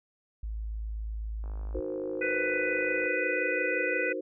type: tone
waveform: sine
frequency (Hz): 54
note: A1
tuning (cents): -32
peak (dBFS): -32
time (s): 0.43-1.8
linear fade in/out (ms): 5
type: click train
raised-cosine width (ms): 1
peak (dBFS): -36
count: 85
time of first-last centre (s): 1.44-3.058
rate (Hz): 51.9
type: chord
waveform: sine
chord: C half-diminished seventh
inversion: first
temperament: equal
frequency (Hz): 311.1 / 370 / 466.2 / 523.3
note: Eb4 / Gb4 / Bb4 / C5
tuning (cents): 0 / 0 / 0 / 0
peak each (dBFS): -38 / -36 / -38 / -36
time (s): 1.74-4.21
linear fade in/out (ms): 10
type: harmonic tone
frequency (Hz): 497.6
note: B4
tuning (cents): +13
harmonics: 1 / 3 / 4 / 5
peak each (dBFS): -33 / -33 / -33 / -33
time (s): 2.21-4.13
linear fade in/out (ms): 10
effects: none